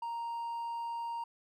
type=tone with hard clipping; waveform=triangle; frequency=932.3 Hz; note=A#5; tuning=in tune; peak=-36 dBFS; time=0.02-1.24 s; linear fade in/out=5 ms; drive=5 dB; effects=none